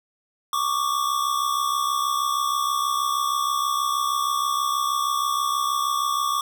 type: tone pair together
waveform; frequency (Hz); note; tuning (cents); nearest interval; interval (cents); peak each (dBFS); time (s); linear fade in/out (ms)
square; 1115 / 1181.3; C#6 / D6; +10 / +10; minor second; 100; -25 / -25; 0.53-6.41; 2
effects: none